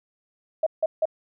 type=tone bursts; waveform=sine; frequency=634 Hz; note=D#5; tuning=32 cents sharp; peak=-18 dBFS; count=3; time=0.63-1.055 s; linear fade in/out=5 ms; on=35 ms; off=160 ms; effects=none